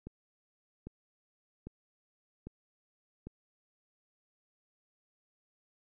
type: click train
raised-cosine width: 3 ms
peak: -30 dBFS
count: 5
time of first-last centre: 0.07-3.27 s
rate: 1.25 Hz
effects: none